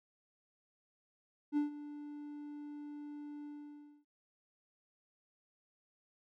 triangle tone with ADSR envelope, 293.7 Hz, D4, in tune, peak -26 dBFS, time 1.52-4.05 s, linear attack 50 ms, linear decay 130 ms, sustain -16 dB, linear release 600 ms, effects none

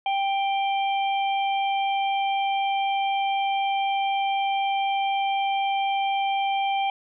harmonic tone, 787 Hz, G5, 7 cents sharp, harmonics 1 / 3 / 4, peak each -22 / -32 / -34 dBFS, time 0.06-6.9 s, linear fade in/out 2 ms, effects none

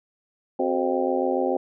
harmonic tone with a mistuned harmonic, 87.31 Hz, F2, in tune, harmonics 3 / 4 / 5 / 6 / 7 / 8 / 9, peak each -28 / -26 / -33 / -26 / -31 / -34 / -29 dBFS, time 0.59-1.57 s, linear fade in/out 5 ms, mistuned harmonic 4, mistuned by +100 cents, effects none

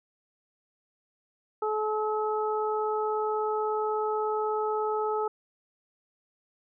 harmonic tone, 429.1 Hz, A4, 43 cents flat, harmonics 1 / 2 / 3, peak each -28 / -31 / -33 dBFS, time 1.62-5.28 s, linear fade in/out 5 ms, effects none

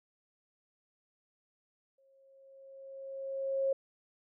sine tone with exponential growth, 541 Hz, C#5, 42 cents flat, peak -26 dBFS, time 1.98-3.73 s, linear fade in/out 5 ms, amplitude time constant 380 ms, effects none

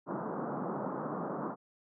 pink band-pass noise, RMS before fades -37 dBFS, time 0.06-1.56 s, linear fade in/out 50 ms, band 150 to 1300 Hz, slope 48 dB/octave, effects none

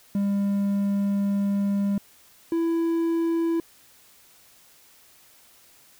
triangle tone pair in turn, 200.2 / 332.3 Hz, G3 / E4, +37 / +14 cents, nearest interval major sixth, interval 877 cents, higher second, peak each -19 dBFS, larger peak neither, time 0.15-1.98 / 2.52-3.6 s, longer first, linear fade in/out 2 ms, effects white hiss -55 dBFS RMS until 5.99 s

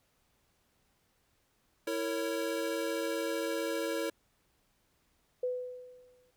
square chord, A# diminished, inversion second, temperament equal with one note detuned, 329.6 / 458.9 / 554.4 Hz, E4 / A#4 / C#5, 0 / -27 / 0 cents, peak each -37 dBFS, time 1.87-4.1 s, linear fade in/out 5 ms
sine tone with exponential decay, 499.9 Hz, B4, 21 cents sharp, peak -28 dBFS, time 5.43-6.31 s, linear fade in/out 5 ms, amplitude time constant 190 ms
effects pink hiss -73 dBFS RMS until 6.36 s

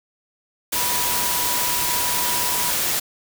sine tone in noise, 975 Hz, B5, 23 cents flat, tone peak -28 dBFS, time 0.75-2.71 s, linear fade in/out 10 ms, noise white, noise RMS -22 dBFS, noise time 0.72-3 s, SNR -9 dB, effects none

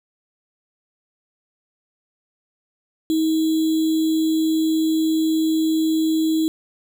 sine tone with sample-and-hold, 318.2 Hz, D#4, 39 cents sharp, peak -16 dBFS, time 3.1-6.48 s, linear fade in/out 0 ms, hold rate 3675 Hz, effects none

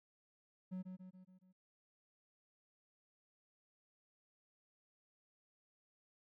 triangle tone with echo, 185 Hz, F#3, in tune, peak -39 dBFS, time 0.71-0.83 s, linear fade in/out 20 ms, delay 140 ms, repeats 5, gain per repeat -5 dB, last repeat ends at 1.53 s, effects none

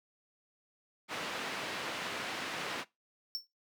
white band-pass noise, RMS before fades -39 dBFS, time 1.08-2.85 s, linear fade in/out 50 ms, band 170 to 2700 Hz, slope 12 dB/octave
square tone with exponential decay, 5430 Hz, F8, 50 cents flat, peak -31 dBFS, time 3.35-3.47 s, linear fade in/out 0 ms, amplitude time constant 24 ms
effects noise-tail reverb RT60 0.2 s tail -20 dB re dry

